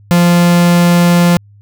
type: tone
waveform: 45% pulse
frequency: 173.8 Hz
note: F3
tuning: 8 cents flat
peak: -6 dBFS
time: 0.11-1.37 s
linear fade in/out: 0 ms
effects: added 102 Hz sine -39 dBFS peak until 1.61 s